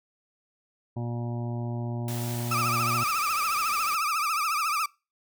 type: harmonic tone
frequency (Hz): 119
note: A#2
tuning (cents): +36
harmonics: 1 / 2 / 3 / 5 / 6 / 7 / 8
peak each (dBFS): -30 / -36 / -40 / -44 / -46 / -47 / -48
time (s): 0.96-3.04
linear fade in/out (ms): 10
type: noise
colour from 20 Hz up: white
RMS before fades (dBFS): -39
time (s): 2.08-3.95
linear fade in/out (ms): 2
type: tone with vibrato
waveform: 35% pulse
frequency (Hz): 1244.5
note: D#6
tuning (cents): 0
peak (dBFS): -23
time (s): 2.51-4.86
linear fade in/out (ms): 5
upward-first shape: triangle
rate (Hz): 14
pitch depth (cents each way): 150
effects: noise-tail reverb RT60 0.3 s tail -25 dB re dry